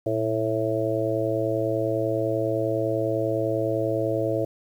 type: harmonic tone with a mistuned harmonic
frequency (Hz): 110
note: A2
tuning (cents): 0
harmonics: 1 / 3 / 4 / 5 / 6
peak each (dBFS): -30 / -28 / -29 / -27 / -29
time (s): 0.06-4.45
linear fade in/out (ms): 5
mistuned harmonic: 1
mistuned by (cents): +100
effects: 9-bit